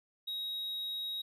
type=tone; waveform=triangle; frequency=3798 Hz; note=A#7; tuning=32 cents sharp; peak=-34 dBFS; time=0.27-1.22 s; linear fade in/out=10 ms; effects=none